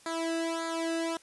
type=tone with flanger; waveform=sawtooth; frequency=329.6 Hz; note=E4; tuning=in tune; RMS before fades=-32 dBFS; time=0.06-1.17 s; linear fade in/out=2 ms; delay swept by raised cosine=0.35 to 0.92 ms; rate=1.7 Hz; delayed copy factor=-0.95; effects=white hiss -58 dBFS RMS until 1.22 s + resampled to 24000 Hz